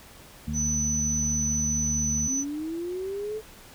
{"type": "harmonic tone", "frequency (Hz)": 75.4, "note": "D2", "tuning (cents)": 46, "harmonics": [1, 2, 3], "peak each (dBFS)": [-32, -33, -31], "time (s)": [0.47, 2.28], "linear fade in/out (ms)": 10}
{"type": "tone", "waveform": "sine", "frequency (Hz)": 6000, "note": "F#8", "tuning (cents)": 23, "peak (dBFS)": -25, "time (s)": [0.53, 2.45], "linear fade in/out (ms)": 50}
{"type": "linear sweep", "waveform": "sine", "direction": "up", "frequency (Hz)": [252.8, 441.3], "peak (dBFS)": -29, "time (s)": [2.26, 3.42], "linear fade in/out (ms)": 50}
{"effects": ["pink hiss -49 dBFS RMS until 3.74 s"]}